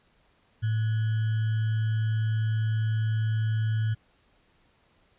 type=tone with sample-and-hold; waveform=sine; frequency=110 Hz; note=A2; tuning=in tune; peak=-23 dBFS; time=0.62-3.95 s; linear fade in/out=20 ms; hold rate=1575 Hz; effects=pink hiss -65 dBFS RMS until 5.18 s + resampled to 8000 Hz